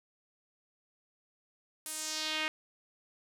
sawtooth tone with band-pass filter sweep, 311.1 Hz, D#4, in tune, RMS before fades -36 dBFS, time 1.86-2.48 s, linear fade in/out 0 ms, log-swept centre 11000 to 2300 Hz, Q 1.9, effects none

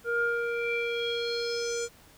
square tone with low-pass filter sweep, 470 Hz, A#4, 14 cents sharp, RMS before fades -30 dBFS, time 0.04-1.89 s, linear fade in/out 50 ms, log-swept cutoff 1200 to 7300 Hz, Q 5.6, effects pink hiss -56 dBFS RMS until 2.17 s

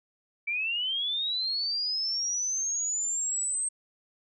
sine linear sweep, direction up, 2300 to 8372 Hz, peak -27 dBFS, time 0.47-3.69 s, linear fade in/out 10 ms, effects none

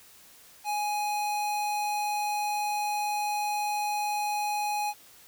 square tone, 833 Hz, G#5, 5 cents sharp, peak -28 dBFS, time 0.64-4.94 s, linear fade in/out 50 ms, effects white hiss -54 dBFS RMS until 5.27 s

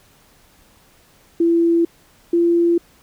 sine tone pair in turn, 336.6 / 341.5 Hz, E4 / F4, +36 / -39 cents, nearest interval unison, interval 25 cents, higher second, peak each -12 / -12 dBFS, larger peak neither, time 1.4-1.85 / 2.33-2.78 s, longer neither, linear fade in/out 5 ms, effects pink hiss -53 dBFS RMS until 3.02 s

